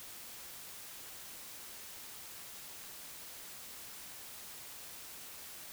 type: silence
effects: white hiss -49 dBFS RMS until 5.72 s